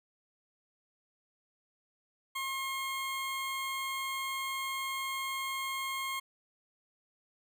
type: tone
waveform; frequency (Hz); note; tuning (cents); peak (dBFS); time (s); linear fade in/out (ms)
20% pulse; 1074; C6; +45; -29; 2.35-6.2; 10
effects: none